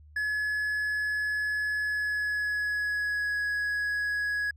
triangle tone with pitch glide, 1700 to 1671.8 Hz, G#6 to G#6, +40 to +11 cents, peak -25 dBFS, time 0.16-4.51 s, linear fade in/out 5 ms, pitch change -29 cents, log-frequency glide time 1.83-3.4 s, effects added 75 Hz sine -50 dBFS peak until 4.56 s

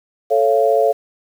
sine chord, A augmented, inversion none, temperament equal with one note detuned, 440 / 554.4 / 686.1 Hz, A4 / C#5 / E#5, 0 / 0 / -31 cents, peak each -16 dBFS, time 0.3-0.93 s, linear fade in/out 20 ms, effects 7-bit

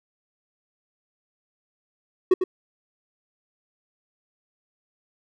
triangle tone with echo, 370 Hz, F#4, in tune, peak -10 dBFS, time 2.31-2.34 s, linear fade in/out 5 ms, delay 100 ms, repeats 1, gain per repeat -8 dB, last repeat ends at 2.44 s, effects none

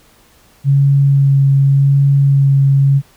sine tone with vibrato, 138.59 Hz, C#3, in tune, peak -7 dBFS, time 0.64-3.02 s, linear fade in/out 50 ms, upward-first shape sine, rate 0.87 Hz, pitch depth 12 cents each way, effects pink hiss -49 dBFS RMS until 3.16 s

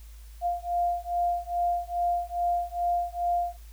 sine beating tone pair, 698.5 / 700.9 Hz, F5 / F5, 0 / +6 cents, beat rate 2.4 Hz, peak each -28 dBFS, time 0.41-3.57 s, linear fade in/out 50 ms, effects added 54 Hz sine -43 dBFS peak until 3.72 s + white hiss -58 dBFS RMS until 3.72 s

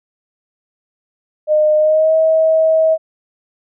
sine tone with pitch glide, 611 to 639.5 Hz, D#5 to D#5, -32 to +47 cents, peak -9 dBFS, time 1.47-2.98 s, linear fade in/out 50 ms, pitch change +79 cents, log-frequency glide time 1.77-2.15 s, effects none

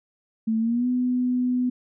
sine tone with pitch glide, 222.4 to 249.6 Hz, A3 to B3, +19 to +19 cents, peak -20 dBFS, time 0.47-1.7 s, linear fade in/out 10 ms, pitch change +200 cents, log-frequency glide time 0.59-0.87 s, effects none

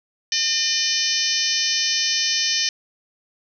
harmonic tone, 605 Hz, D#5, 49 cents flat, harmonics 3 / 4 / 5 / 6 / 7 / 8 / 9 / 10, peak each -30 / -30 / -27 / -30 / -28 / -27 / -24 / -25 dBFS, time 0.32-2.69 s, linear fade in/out 2 ms, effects none

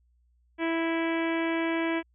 harmonic tone, 329.6 Hz, E4, in tune, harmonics 1 / 2 / 3 / 4 / 5 / 6 / 7 / 8 / 9 / 10, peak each -27 / -34 / -36 / -44 / -37 / -39 / -37 / -44 / -47 / -48 dBFS, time 0.58-2.03 s, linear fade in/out 50 ms, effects added 60 Hz sine -63 dBFS peak until 2.14 s

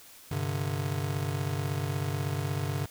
square chord, G suspended fourth, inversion none, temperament just, 98 / 130.67 / 147 Hz, G2 / C3 / D3, 0 / -2 / +2 cents, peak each -34 / -35 / -34 dBFS, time 0.31-2.86 s, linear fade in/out 5 ms, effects white hiss -52 dBFS RMS until 2.9 s

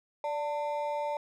triangle ring-modulated tone, 740 Hz, F#5, in tune, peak -25 dBFS, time 0.24-1.17 s, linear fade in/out 2 ms, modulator 155 Hz, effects none

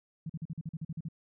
sine tone bursts, 160.4 Hz, E3, 47 cents flat, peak -34 dBFS, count 11, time 0.26-1.086 s, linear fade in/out 5 ms, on 36 ms, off 43 ms, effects none

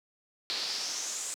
brown noise with band-pass filter sweep, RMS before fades -35 dBFS, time 0.5-1.34 s, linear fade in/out 0 ms, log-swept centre 4200 to 7900 Hz, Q 4.3, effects high-pass 300 Hz 12 dB/octave

